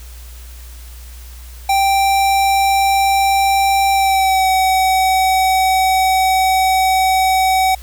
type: tone with pitch glide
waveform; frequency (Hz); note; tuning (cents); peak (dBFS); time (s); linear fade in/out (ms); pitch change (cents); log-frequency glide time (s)
square; 784 to 756.4; G5 to F#5; 0 to +38; -12; 1.69-7.75; 5; -62; 3.92-4.49
effects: added 60 Hz sine -32 dBFS peak until 7.82 s + white hiss -42 dBFS RMS until 7.82 s